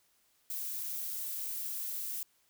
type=noise; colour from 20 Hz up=violet; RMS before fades=-38 dBFS; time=0.5-2.23 s; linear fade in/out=2 ms; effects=white hiss -71 dBFS RMS until 2.49 s

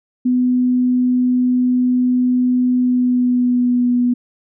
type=tone with pitch glide; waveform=sine; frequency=250 to 244.9 Hz; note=B3 to B3; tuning=+21 to -14 cents; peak=-12 dBFS; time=0.25-4.14 s; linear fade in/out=10 ms; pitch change=-35 cents; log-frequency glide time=2.81-3.9 s; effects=none

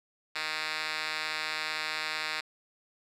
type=tone with band-pass filter; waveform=5% pulse; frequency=155.56 Hz; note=D#3; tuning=in tune; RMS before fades=-34 dBFS; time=0.35-2.41 s; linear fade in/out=10 ms; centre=3100 Hz; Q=2.5; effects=none

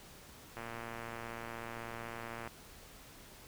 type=click train; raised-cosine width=0.5 ms; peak=-28 dBFS; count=222; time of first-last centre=0.57-2.475 s; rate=116 Hz; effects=pink hiss -55 dBFS RMS until 3.47 s

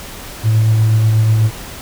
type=tone with tremolo; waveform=triangle; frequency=110 Hz; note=A2; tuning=in tune; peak=-4 dBFS; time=0.43-1.51 s; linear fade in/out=50 ms; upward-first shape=triangle; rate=8.2 Hz; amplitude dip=35%; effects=tanh soft clip ceiling -5 dBFS + pink hiss -31 dBFS RMS until 1.81 s

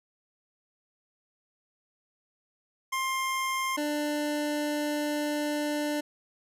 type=tone pair in turn; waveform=25% pulse; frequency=1057 / 296.6 Hz; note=C6 / D4; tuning=+17 / +17 cents; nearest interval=octave + minor seventh; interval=2200 cents; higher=first; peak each=-24 dBFS; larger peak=neither; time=2.92-3.77 / 3.77-6.01 s; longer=second; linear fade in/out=10 ms; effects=resampled to 32000 Hz

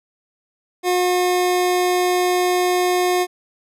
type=tone; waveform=25% pulse; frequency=360 Hz; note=F#4; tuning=47 cents flat; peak=-12 dBFS; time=0.83-3.27 s; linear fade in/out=50 ms; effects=resampled to 32000 Hz

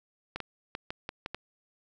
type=clicks; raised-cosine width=0.3 ms; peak=-19 dBFS; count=7; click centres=0.36 / 0.403 / 0.751 / 0.905 / 1.091 / 1.261 / 1.346 s; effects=none

